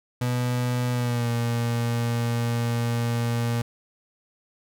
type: tone with pitch glide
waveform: 35% pulse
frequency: 123.47 to 117.96 Hz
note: B2 to A#2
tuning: 0 to +21 cents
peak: -21 dBFS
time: 0.21-3.62 s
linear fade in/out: 5 ms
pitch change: -79 cents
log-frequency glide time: 0.92-1.29 s
effects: none